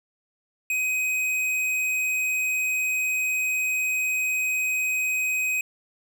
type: tone with hard clipping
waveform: sine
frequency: 2516 Hz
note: D#7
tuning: 19 cents sharp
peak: -24 dBFS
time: 0.7-5.61 s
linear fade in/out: 2 ms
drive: 12 dB
effects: none